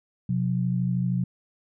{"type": "tone pair together", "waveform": "sine", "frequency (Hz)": [127.45, 180.4], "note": ["C3", "F#3"], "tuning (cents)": [-45, -44], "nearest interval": "tritone", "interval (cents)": 601, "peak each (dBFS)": -25, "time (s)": [0.29, 1.24], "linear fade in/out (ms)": 5, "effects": []}